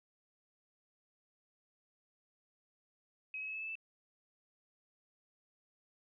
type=tone with pitch steps; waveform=sine; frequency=2544 / 2563 / 2582 / 2602 / 2622 / 2641 Hz; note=D#7 / E7 / E7 / E7 / E7 / E7; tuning=+38 / -49 / -37 / -23 / -10 / +3 cents; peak=-39 dBFS; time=3.34-3.754 s; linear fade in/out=2 ms; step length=69 ms; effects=none